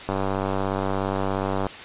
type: click train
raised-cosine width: 1 ms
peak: -11 dBFS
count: 154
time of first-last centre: 0.09-1.667 s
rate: 97 Hz
effects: white hiss -38 dBFS RMS until 1.84 s + resampled to 8000 Hz